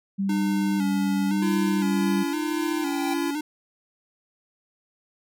sine tone, 196 Hz, G3, in tune, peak -22 dBFS, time 0.18-2.24 s, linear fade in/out 20 ms
square tone with vibrato, 293.7 Hz, D4, in tune, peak -27 dBFS, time 0.29-3.41 s, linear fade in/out 5 ms, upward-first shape square, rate 0.98 Hz, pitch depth 57 cents each way
square tone with tremolo, 338.4 Hz, E4, 45 cents sharp, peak -27 dBFS, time 1.42-3.31 s, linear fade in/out 5 ms, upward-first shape sine, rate 1.8 Hz, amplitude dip 35%
square tone with exponential growth, 784 Hz, G5, in tune, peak -28 dBFS, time 2.12-3.14 s, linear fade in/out 5 ms, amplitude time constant 220 ms
effects none

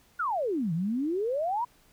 sine exponential two-way sweep, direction down then up, 1500 to 155.56 to 1004 Hz, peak -26 dBFS, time 0.19-1.65 s, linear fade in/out 10 ms, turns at 0.73 s, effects pink hiss -62 dBFS RMS until 1.92 s

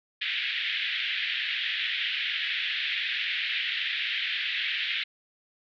white band-pass noise, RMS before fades -30 dBFS, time 0.21-5.04 s, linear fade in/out 10 ms, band 1700 to 3600 Hz, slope 48 dB/octave, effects none

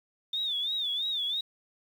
sine tone with vibrato, 3581 Hz, A7, 30 cents sharp, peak -28 dBFS, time 0.33-1.41 s, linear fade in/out 5 ms, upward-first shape sine, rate 3 Hz, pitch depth 120 cents each way, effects 9-bit

